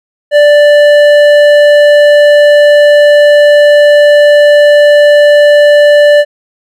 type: tone with hard clipping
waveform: sine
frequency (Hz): 587.3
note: D5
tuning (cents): 0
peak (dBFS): -3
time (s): 0.31-6.25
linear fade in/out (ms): 50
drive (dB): 10
effects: none